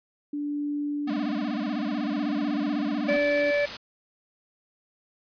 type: tone with tremolo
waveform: sine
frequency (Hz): 291.7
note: D4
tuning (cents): -12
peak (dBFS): -26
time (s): 0.33-3.51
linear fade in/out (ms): 5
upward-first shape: sine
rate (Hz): 0.56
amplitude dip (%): 40
type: tone with vibrato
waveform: square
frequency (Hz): 224.7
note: A3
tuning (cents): +37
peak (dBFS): -29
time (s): 1.07-3.17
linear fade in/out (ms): 10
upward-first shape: sine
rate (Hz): 16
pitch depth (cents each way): 220
type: noise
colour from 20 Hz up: white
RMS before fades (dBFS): -34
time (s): 3.08-3.77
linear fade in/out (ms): 5
type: harmonic tone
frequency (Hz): 579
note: D5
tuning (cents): -25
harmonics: 1 / 3 / 4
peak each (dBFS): -22 / -31 / -30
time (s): 3.08-3.66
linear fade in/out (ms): 10
effects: resampled to 11025 Hz